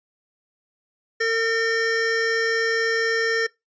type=tone pair together; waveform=square; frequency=454 / 1816 Hz; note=A#4 / A#6; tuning=-46 / -46 cents; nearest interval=2 octaves; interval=2400 cents; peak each=-23 dBFS; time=1.2-3.47 s; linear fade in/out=10 ms; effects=noise-tail reverb RT60 0.2 s tail -23 dB re dry + resampled to 16000 Hz